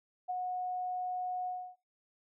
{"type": "tone with ADSR envelope", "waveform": "sine", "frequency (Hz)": 730, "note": "F#5", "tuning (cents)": -24, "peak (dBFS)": -31, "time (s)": [0.28, 1.76], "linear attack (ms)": 22, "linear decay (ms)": 18, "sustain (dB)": -2, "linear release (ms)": 290, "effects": ["noise-tail reverb RT60 0.2 s tail -17 dB re dry"]}